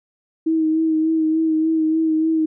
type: tone with vibrato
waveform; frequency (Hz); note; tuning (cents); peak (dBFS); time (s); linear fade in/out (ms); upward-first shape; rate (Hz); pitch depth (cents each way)
sine; 318.3; D#4; +39; -15; 0.46-2.46; 10; sine; 3.4; 26
effects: none